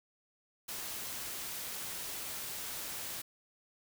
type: noise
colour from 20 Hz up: white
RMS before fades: -41 dBFS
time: 0.68-3.22 s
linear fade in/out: 10 ms
effects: none